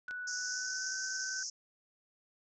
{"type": "tone with pitch glide", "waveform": "sine", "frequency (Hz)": [1480, 1527.8], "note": ["F#6", "G6"], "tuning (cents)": [0, -45], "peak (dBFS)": -38, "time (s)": [0.08, 1.43], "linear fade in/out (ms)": 2, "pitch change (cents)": 55, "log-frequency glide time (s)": [0.31, 0.93]}
{"type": "clicks", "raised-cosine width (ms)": 0.2, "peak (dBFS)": [-39, -31], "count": 2, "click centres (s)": [0.084, 0.11]}
{"type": "band-pass noise", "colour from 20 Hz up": "pink", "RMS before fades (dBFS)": -40, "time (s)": [0.27, 1.5], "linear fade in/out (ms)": 5, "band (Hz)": [5100, 6700], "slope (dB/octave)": 96}
{"effects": []}